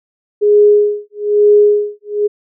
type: tone with tremolo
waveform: sine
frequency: 415.3 Hz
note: G#4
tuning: in tune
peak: -4 dBFS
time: 0.41-2.28 s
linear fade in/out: 20 ms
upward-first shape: sine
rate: 1.1 Hz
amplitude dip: 100%
effects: none